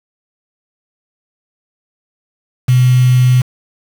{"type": "tone with quantisation", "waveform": "sine", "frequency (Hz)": 126.2, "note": "B2", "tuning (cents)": 38, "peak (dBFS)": -6, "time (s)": [2.68, 3.42], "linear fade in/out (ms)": 10, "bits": 4, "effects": []}